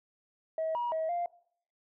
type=tone with pitch steps; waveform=sine; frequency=641 / 959 / 640 / 697 Hz; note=E5 / A#5 / D#5 / F5; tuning=-49 / +49 / +49 / -4 cents; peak=-28 dBFS; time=0.58-1.26 s; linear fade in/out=2 ms; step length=170 ms; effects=noise-tail reverb RT60 0.6 s tail -21 dB re dry + tanh soft clip ceiling -26 dBFS